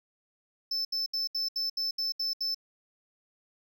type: tone bursts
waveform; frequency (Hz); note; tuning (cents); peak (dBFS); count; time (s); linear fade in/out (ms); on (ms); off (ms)
triangle; 5274; E8; 0; -27; 9; 0.71-2.546; 5; 140; 72
effects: none

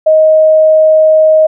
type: tone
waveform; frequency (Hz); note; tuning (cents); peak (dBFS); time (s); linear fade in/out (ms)
sine; 627; D#5; +13; -3; 0.06-1.47; 10
effects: none

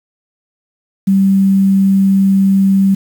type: tone with quantisation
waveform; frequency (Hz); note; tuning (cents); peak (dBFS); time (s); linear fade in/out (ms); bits
sine; 194.3; G3; -15; -7; 1.07-2.95; 10; 6
effects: none

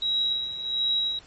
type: tone with tremolo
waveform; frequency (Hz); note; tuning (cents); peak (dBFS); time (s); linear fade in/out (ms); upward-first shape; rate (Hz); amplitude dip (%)
sine; 3857; B7; -42; -21; 0.02-1.19; 2; sine; 1.4; 70
effects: pink hiss -52 dBFS RMS until 1.26 s + MP3 32 kbps

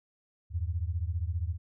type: beating tone pair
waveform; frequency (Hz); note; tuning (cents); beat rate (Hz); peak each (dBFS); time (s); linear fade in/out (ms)
sine; 79.8 / 94.8; D#2 / F#2; +44 / +43; 15; -31 / -33; 0.5-1.58; 50
effects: none

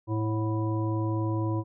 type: harmonic tone with a mistuned harmonic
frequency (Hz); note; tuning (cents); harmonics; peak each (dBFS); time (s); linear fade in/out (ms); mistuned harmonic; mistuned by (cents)
109.5; A2; -8; 1 / 3 / 5 / 7 / 9; -27 / -30 / -39 / -45 / -37; 0.07-1.64; 50; 7; -74
effects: none

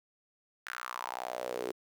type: tone with high-pass filter sweep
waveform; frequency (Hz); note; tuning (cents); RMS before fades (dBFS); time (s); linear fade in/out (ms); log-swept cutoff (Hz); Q
sawtooth; 61.74; B1; 0; -39; 0.66-1.72; 5; 1600 to 380; 4.5
effects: 10-bit

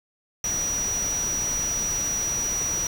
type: tone in noise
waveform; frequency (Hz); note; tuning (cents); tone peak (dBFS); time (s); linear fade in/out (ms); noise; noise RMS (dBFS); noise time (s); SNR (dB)
sine; 5820; F#8; -29; -24; 0.44-2.87; 2; pink; -34; 0.44-2.87; +7
effects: none

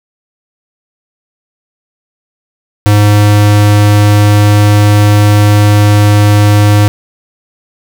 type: tone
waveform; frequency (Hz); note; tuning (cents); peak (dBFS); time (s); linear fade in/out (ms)
square; 103.83; G#2; 0; -4; 2.86-6.88; 0
effects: none

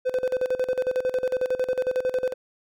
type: tone with tremolo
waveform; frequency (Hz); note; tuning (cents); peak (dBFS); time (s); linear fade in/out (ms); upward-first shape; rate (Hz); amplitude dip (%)
triangle; 509; C5; -48; -18; 0.05-2.34; 20; square; 11; 80
effects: none

